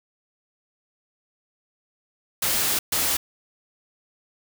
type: noise bursts at uneven times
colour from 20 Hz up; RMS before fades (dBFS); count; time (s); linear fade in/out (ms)
white; -23; 2; 2.42-2.79 / 2.92-3.17; 5
effects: none

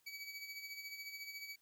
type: tone with tremolo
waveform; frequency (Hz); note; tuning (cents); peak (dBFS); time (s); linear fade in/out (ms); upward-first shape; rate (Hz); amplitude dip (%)
25% pulse; 2279; C#7; +47; -40; 0.06-1.56; 10; sine; 14; 55
effects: white hiss -75 dBFS RMS until 1.61 s

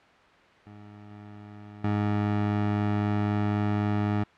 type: tone with level steps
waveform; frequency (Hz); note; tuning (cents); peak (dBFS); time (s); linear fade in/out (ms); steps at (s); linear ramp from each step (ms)
20% pulse; 103.83; G#2; 0; -40 / -38 / -19; 0.66-4.24; 10; 1.11 / 1.84; 2
effects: white hiss -55 dBFS RMS until 4.37 s + low-pass 2000 Hz 12 dB/octave

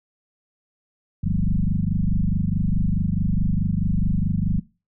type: tone with frequency modulation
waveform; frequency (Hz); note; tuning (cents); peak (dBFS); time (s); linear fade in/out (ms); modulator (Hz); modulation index
sine; 98; G2; 0; -18; 1.23-4.6; 10; 24.7; 4.3
effects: noise-tail reverb RT60 0.3 s tail -21 dB re dry

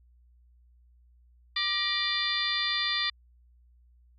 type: harmonic tone with a mistuned harmonic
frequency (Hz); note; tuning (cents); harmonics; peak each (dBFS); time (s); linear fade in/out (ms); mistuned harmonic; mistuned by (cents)
591; D5; +11; 2 / 3 / 4 / 5 / 6 / 7 / 8; -37 / -32 / -37 / -42 / -30 / -35 / -34; 1.56-3.1; 5; 3; +120
effects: added 60 Hz sine -57 dBFS peak until 4.18 s

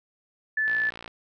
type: tone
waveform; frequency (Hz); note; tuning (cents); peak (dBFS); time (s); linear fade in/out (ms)
sine; 1743; A6; -17; -22; 0.57-0.9; 5
type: click train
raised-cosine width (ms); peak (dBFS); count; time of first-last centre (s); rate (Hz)
0.3; -23; 24; 0.68-1.078; 57.8
effects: none

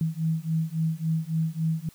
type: beating tone pair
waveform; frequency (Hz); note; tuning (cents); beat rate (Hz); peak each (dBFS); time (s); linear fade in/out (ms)
sine; 159.2 / 162.8; D#3 / E3; +40 / -21; 3.6; -27; 0.01-1.89; 2
effects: white hiss -56 dBFS RMS until 1.94 s

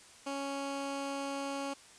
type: tone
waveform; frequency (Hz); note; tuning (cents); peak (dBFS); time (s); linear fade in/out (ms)
15% pulse; 277.2; C#4; 0; -29; 0.26-1.74; 10
effects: white hiss -56 dBFS RMS until 1.98 s + resampled to 22050 Hz

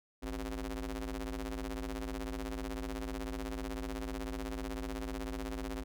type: ring-modulated tone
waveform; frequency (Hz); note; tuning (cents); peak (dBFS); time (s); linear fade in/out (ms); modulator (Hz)
sawtooth; 110; A2; 0; -30; 0.22-5.84; 20; 157
effects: none

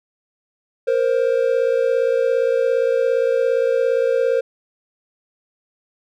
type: tone pair together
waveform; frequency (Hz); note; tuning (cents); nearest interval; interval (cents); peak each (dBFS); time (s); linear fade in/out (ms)
triangle; 468.6 / 526; A#4 / C5; +9 / +9; major second; 200; -16; 0.87-4.41; 10
effects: none

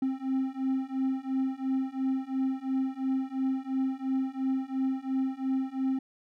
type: beating tone pair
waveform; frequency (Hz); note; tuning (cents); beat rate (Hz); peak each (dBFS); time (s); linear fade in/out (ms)
triangle; 263 / 265.9; C4 / C4; +9 / +28; 2.9; -29 / -28; 0.02-5.99; 5
effects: none

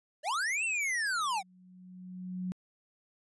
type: linear two-way sweep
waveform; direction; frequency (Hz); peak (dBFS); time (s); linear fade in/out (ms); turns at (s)
square; up then down; 545 to 2745 to 715; -30; 0.23-1.43; 50; 0.64
type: tone with exponential growth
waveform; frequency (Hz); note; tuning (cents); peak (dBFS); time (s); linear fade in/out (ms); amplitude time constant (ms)
sine; 183; F#3; -19; -31; 1-2.52; 0; 330
effects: resampled to 24000 Hz

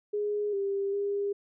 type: tone with pitch steps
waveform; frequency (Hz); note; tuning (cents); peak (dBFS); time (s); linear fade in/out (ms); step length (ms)
sine; 415.1 / 396.2 / 403.2; G#4 / G4 / G4; -1 / +18 / +49; -27; 0.13-1.33; 10; 400
effects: none

